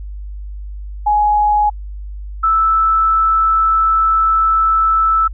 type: tone pair in turn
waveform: sine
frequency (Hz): 837 / 1316.4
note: G#5 / E6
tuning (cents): +13 / -3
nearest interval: minor sixth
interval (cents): 784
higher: second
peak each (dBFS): -10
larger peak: neither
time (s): 1.06-1.7 / 2.43-5.28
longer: second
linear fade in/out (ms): 10
effects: added 50 Hz sine -25 dBFS peak until 5.33 s